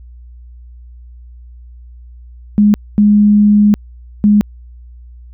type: tone bursts at uneven times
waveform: sine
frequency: 207.7 Hz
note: G#3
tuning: in tune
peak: -5 dBFS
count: 3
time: 2.58-2.74 / 2.98-3.74 / 4.24-4.41 s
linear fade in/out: 0 ms
effects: added 60 Hz sine -33 dBFS peak until 5.33 s